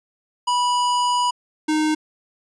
square tone pair in turn, 980 / 308.7 Hz, B5 / D#4, -14 / -14 cents, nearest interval octave + minor sixth, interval 2000 cents, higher first, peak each -18 dBFS, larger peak neither, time 0.47-1.31 / 1.68-1.95 s, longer first, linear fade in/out 10 ms, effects resampled to 22050 Hz

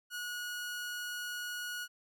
sawtooth tone, 1454 Hz, F#6, 31 cents flat, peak -34 dBFS, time 0.1-1.88 s, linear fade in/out 50 ms, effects none

